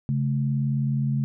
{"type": "tone pair together", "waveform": "sine", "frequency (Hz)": [138, 217.4], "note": ["C#3", "A3"], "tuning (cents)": [-7, -21], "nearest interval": "minor sixth", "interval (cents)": 786, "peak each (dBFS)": [-22, -28], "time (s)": [0.09, 1.24], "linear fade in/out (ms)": 0, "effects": []}